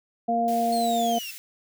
harmonic tone, 233.1 Hz, A#3, in tune, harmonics 1 / 2 / 3, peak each -27 / -32 / -22 dBFS, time 0.28-1.19 s, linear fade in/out 10 ms
white high-pass noise, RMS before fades -41 dBFS, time 0.48-1.38 s, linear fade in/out 0 ms, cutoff 1800 Hz, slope 24 dB/octave
30% pulse linear sweep, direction down, 4350 to 2637 Hz, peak -31 dBFS, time 0.72-1.31 s, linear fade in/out 5 ms
effects none

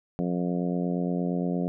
harmonic tone, 88.6 Hz, F2, 25 cents sharp, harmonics 2 / 3 / 4 / 5 / 6 / 7 / 8, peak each -27 / -31 / -36 / -36 / -38 / -39 / -41 dBFS, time 0.19-1.68 s, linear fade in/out 0 ms, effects none

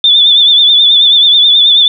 sine tone with vibrato, 3520 Hz, A7, in tune, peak -3 dBFS, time 0.04-1.88 s, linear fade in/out 2 ms, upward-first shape triangle, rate 9.3 Hz, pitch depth 73 cents each way, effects none

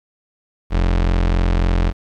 35% pulse tone, 43.65 Hz, F1, in tune, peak -12 dBFS, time 0.7-1.93 s, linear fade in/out 50 ms, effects low-pass 4000 Hz 12 dB/octave + 9-bit

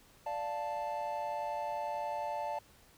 triangle chord, D minor, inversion none, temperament equal, 587.3 / 698.5 / 880 Hz, D5 / F5 / A5, 0 / 0 / 0 cents, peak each -38 / -39 / -35 dBFS, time 0.26-2.59 s, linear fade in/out 5 ms, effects pink hiss -62 dBFS RMS until 2.97 s

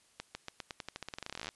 accelerating click train, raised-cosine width 0.2 ms, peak -22 dBFS, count 26, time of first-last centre 0.2-1.49 s, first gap 150 ms, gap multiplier 0.89, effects white hiss -67 dBFS RMS until 1.55 s + resampled to 24000 Hz

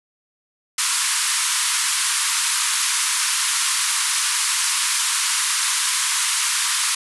white band-pass noise, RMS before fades -21 dBFS, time 0.78-6.95 s, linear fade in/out 5 ms, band 930 to 11000 Hz, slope 96 dB/octave, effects none

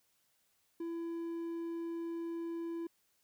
triangle tone, 335 Hz, E4, 28 cents sharp, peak -35 dBFS, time 0.8-2.87 s, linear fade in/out 5 ms, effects white hiss -75 dBFS RMS until 3.23 s

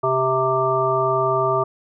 harmonic tone, 130.8 Hz, C3, in tune, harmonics 1 / 3 / 5 / 7 / 9, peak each -28 / -22 / -22 / -26 / -21 dBFS, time 0.03-1.64 s, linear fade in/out 10 ms, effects none

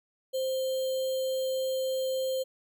sine tone with sample-and-hold, 523.3 Hz, C5, in tune, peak -27 dBFS, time 0.33-2.44 s, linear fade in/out 20 ms, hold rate 3675 Hz, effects none

